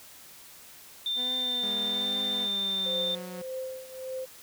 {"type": "tone", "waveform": "sine", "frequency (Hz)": 3587, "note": "A7", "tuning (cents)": 33, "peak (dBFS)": -27, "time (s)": [1.06, 3.15], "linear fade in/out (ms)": 2}
{"type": "tone with vibrato", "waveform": "20% pulse", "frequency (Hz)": 246.9, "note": "B3", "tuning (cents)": 0, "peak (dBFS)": -34, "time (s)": [1.15, 2.49], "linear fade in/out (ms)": 50, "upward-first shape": "triangle", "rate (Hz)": 1.2, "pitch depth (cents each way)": 61}
{"type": "tone with pitch glide", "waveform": "sawtooth", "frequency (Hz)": [201.7, 182.84], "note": ["G3", "F#3"], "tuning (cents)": [50, -20], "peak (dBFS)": -35, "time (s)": [1.63, 3.42], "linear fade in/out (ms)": 5, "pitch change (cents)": -170, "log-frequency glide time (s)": [2.46, 3.09]}
{"type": "tone with tremolo", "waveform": "sine", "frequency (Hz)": 520, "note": "C5", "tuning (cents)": -11, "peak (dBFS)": -31, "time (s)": [2.85, 4.26], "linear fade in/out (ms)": 20, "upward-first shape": "triangle", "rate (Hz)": 1.7, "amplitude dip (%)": 85}
{"effects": ["white hiss -50 dBFS RMS until 4.42 s"]}